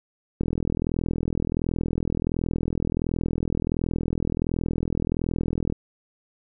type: click train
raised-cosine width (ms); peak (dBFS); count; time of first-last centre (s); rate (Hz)
3; -12; 221; 0.41-5.724; 41.4
effects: none